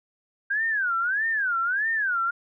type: tone with vibrato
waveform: sine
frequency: 1568 Hz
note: G6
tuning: in tune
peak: -22 dBFS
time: 0.5-2.31 s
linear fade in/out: 10 ms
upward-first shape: sine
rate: 1.6 Hz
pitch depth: 260 cents each way
effects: none